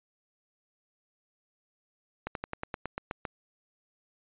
slowing click train, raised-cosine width 0.5 ms, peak -18 dBFS, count 10, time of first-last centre 2.27-3.252 s, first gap 82 ms, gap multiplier 1.07, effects resampled to 8000 Hz

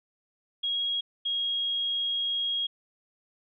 sine tone pair in turn, 3295 / 3279 Hz, G#7 / G#7, -14 / -23 cents, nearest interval unison, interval 9 cents, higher first, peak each -26 dBFS, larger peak neither, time 0.63-1.01 / 1.25-2.67 s, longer second, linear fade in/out 10 ms, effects none

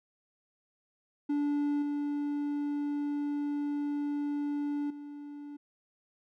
triangle tone with level steps, 290.2 Hz, D4, 21 cents flat, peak -25 / -28 / -39 dBFS, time 1.29-5.57 s, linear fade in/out 10 ms, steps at 1.82 / 4.9 s, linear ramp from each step 5 ms, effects none

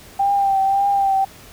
sine tone with vibrato, 788 Hz, G5, 9 cents sharp, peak -14 dBFS, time 0.19-1.25 s, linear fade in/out 10 ms, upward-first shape triangle, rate 1.8 Hz, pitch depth 37 cents each way, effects pink hiss -43 dBFS RMS until 1.52 s

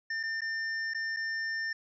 square tone with dropouts, 1800 Hz, A6, 39 cents sharp, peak -32 dBFS, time 0.1-1.73 s, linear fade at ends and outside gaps 5 ms, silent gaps 0.231-0.234 / 0.408-0.417 / 0.937-0.946 / 1.164-1.168 s, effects resampled to 16000 Hz

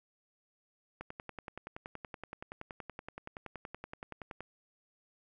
click train, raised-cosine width 0.5 ms, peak -27 dBFS, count 37, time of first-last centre 1.01-4.406 s, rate 10.6 Hz, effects none

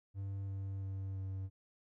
triangle tone with pitch steps, 98.1 / 97.31 / 96.53 / 95.75 Hz, G2 / G2 / G2 / G2, +2 / -12 / -26 / -40 cents, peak -36 dBFS, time 0.14-1.5 s, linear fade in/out 50 ms, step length 340 ms, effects none

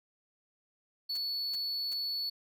triangle tone, 4429 Hz, C#8, 2 cents flat, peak -31 dBFS, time 1.09-2.3 s, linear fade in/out 10 ms
white noise bursts, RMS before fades -49 dBFS, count 3, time 1.15-1.936 s, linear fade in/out 2 ms, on 22 ms, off 360 ms
effects none

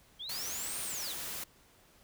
sine linear two-way sweep, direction up then down, 3136 to 9490 to 3136 Hz, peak -39 dBFS, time 0.19-1.14 s, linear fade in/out 20 ms, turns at 0.82 s
white noise, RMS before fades -40 dBFS, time 0.29-1.44 s, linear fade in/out 5 ms
effects pink hiss -63 dBFS RMS until 2.03 s

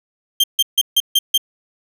40% pulse tone bursts, 3167 Hz, G7, 17 cents sharp, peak -10 dBFS, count 6, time 0.4-1.378 s, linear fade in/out 5 ms, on 38 ms, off 150 ms, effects none

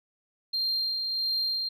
sine tone with tremolo, 4186 Hz, C8, in tune, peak -23 dBFS, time 0.53-1.69 s, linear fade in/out 10 ms, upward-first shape sine, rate 1.5 Hz, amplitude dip 40%, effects tanh soft clip ceiling -23 dBFS

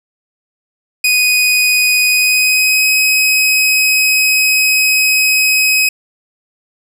sawtooth tone with pitch glide, 2489 to 2535 Hz, D#7 to D#7, 0 to +32 cents, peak -6 dBFS, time 1.04-5.89 s, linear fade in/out 5 ms, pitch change +32 cents, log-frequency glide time 2.06-2.89 s, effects none

